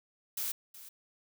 blue noise with echo, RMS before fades -35 dBFS, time 0.37-0.52 s, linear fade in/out 5 ms, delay 370 ms, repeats 1, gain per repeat -15 dB, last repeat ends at 0.89 s, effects none

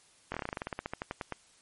slowing click train, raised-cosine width 0.5 ms, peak -19 dBFS, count 19, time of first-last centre 0.32-1.323 s, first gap 22 ms, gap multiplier 1.1, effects white hiss -62 dBFS RMS until 1.61 s + MP3 48 kbps

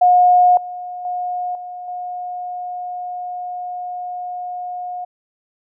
sine tone with level steps, 720 Hz, F#5, 47 cents flat, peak -8 / -26 / -20 / -28 / -24 dBFS, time 0.01-5.05 s, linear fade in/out 10 ms, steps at 0.57 / 1.05 / 1.55 / 1.88 s, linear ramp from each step 2 ms, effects none

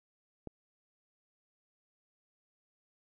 click, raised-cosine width 2 ms, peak -28 dBFS, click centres 0.473 s, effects none

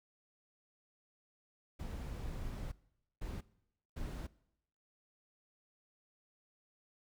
brown noise bursts at uneven times, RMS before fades -42 dBFS, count 3, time 1.79-2.72 / 3.21-3.41 / 3.96-4.27 s, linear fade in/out 10 ms, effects noise-tail reverb RT60 0.8 s tail -21 dB re dry

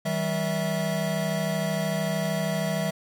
square tone cluster, 159.6 / 192.7 / 652 Hz, D#3 / G3 / E5, +44 / -29 / -19 cents, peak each -30 dBFS, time 0.05-2.91 s, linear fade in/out 10 ms, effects none

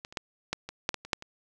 clicks, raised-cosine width 0.2 ms, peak -22 / -29 / -13 / -12 / -21 / -8 / -15 / -25 / -8 / -25 dBFS, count 10, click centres 0.049 / 0.125 / 0.172 / 0.53 / 0.69 / 0.891 / 0.943 / 1.05 / 1.132 / 1.224 s, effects none

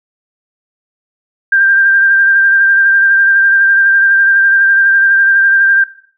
sine tone with vibrato, 1585 Hz, G6, 19 cents sharp, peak -6 dBFS, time 1.52-5.84 s, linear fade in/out 5 ms, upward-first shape sine, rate 12 Hz, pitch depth 21 cents each way, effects noise-tail reverb RT60 0.5 s tail -17 dB re dry

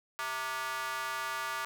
square tone with high-pass filter, 130.81 Hz, C3, in tune, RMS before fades -36 dBFS, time 0.19-1.65 s, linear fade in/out 0 ms, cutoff 1200 Hz, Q 2.6, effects none

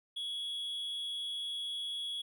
triangle tone with amplitude modulation, 3351 Hz, G#7, 15 cents sharp, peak -33 dBFS, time 0.16-2.22 s, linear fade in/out 10 ms, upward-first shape sine, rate 247 Hz, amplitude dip 30%, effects none

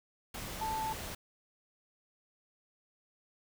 sine tone in noise, 880 Hz, A5, in tune, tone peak -33 dBFS, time 0.61-0.93 s, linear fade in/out 5 ms, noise pink, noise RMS -42 dBFS, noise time 0.34-1.15 s, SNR +6 dB, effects none

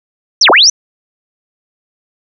sine linear two-way sweep, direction down then up, 6200 to 286.9 to 6200 Hz, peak -3 dBFS, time 0.41-0.7 s, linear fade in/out 5 ms, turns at 0.5 s, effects none

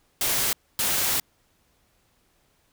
white noise bursts at uneven times, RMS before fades -24 dBFS, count 2, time 0.21-0.53 / 0.79-1.2 s, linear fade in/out 2 ms, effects pink hiss -66 dBFS RMS until 2.72 s

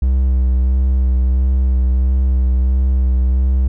triangle tone with vibrato, 64.1 Hz, C2, 35 cents flat, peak -9 dBFS, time 0.02-3.68 s, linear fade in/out 5 ms, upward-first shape sine, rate 1.5 Hz, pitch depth 25 cents each way, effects none

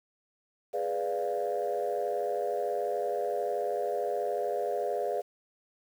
sine chord, G# diminished seventh, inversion none, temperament equal, 415.3 / 493.9 / 587.3 / 698.5 Hz, G#4 / B4 / D5 / F5, 0 / 0 / 0 / 0 cents, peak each -33 dBFS, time 0.73-5.22 s, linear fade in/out 20 ms, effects tanh soft clip ceiling -21 dBFS + 9-bit

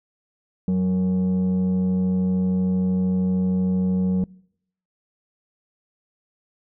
sine tone with frequency modulation, 185 Hz, F#3, in tune, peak -16 dBFS, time 0.68-4.24 s, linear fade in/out 2 ms, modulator 277 Hz, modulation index 0.34, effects noise-tail reverb RT60 0.7 s tail -25 dB re dry + tanh soft clip ceiling -16 dBFS

